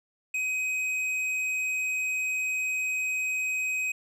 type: tone with hard clipping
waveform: sine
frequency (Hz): 2521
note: D#7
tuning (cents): +22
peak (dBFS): -28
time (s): 0.34-3.92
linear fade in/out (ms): 5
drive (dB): 7
effects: none